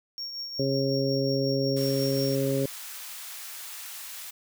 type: tone with tremolo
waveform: triangle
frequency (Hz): 5530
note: F8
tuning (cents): -18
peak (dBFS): -30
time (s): 0.18-2.35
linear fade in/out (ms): 0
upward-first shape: triangle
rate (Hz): 5.5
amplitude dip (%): 50
type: harmonic tone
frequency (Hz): 136.1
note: C#3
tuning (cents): -31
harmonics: 1 / 2 / 3 / 4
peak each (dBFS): -29 / -29 / -29 / -29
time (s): 0.59-2.66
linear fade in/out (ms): 5
type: high-pass noise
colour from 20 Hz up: white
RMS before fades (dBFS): -40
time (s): 1.76-4.31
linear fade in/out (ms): 10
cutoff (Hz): 960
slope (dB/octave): 12
effects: none